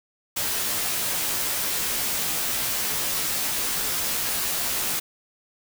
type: noise with comb filter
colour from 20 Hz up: white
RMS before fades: -26 dBFS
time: 0.36-5 s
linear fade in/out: 10 ms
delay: 15 ms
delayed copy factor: -0.85
effects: none